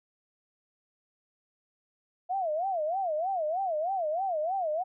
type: tone with vibrato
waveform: sine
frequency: 689 Hz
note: F5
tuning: 24 cents flat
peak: -27 dBFS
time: 2.29-4.84 s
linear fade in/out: 20 ms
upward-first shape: sine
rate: 3.2 Hz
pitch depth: 230 cents each way
effects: none